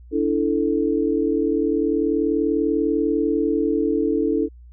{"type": "chord", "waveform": "sine", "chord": "D suspended second", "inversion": "none", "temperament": "equal with one note detuned", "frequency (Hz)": [289.3, 329.6, 440], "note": ["D4", "E4", "A4"], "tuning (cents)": [-26, 0, 0], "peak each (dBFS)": -22, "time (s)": [0.11, 4.49], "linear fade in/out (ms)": 50, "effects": ["added 60 Hz sine -41 dBFS peak until 4.72 s"]}